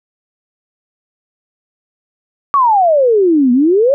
sine exponential two-way sweep, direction down then up, 1159 to 237.6 to 578 Hz, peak -7 dBFS, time 2.54-3.94 s, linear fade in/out 0 ms, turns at 3.52 s, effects none

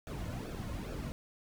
brown noise with flanger, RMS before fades -40 dBFS, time 0.07-1.12 s, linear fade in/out 0 ms, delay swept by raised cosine 0.98 to 2.58 ms, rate 2.4 Hz, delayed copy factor -0.65, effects none

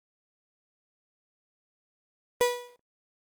35% pulse tone with exponential decay, 488 Hz, B4, 21 cents flat, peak -16 dBFS, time 2.41-2.76 s, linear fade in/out 0 ms, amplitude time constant 76 ms, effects noise-tail reverb RT60 0.2 s tail -25 dB re dry + Opus 24 kbps

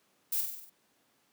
violet noise with echo, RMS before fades -31 dBFS, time 0.32-0.41 s, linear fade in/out 5 ms, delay 48 ms, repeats 6, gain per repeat -4 dB, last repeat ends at 0.698 s, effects pink hiss -70 dBFS RMS until 1.32 s + high-pass 200 Hz 12 dB/octave

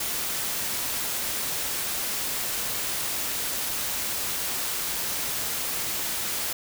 white noise, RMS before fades -29 dBFS, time 0-6.53 s, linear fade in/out 5 ms, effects none

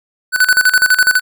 square tone with tremolo, 1498 Hz, F#6, 21 cents sharp, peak -7 dBFS, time 0.32-1.21 s, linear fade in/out 50 ms, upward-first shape square, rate 12 Hz, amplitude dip 80%, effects none

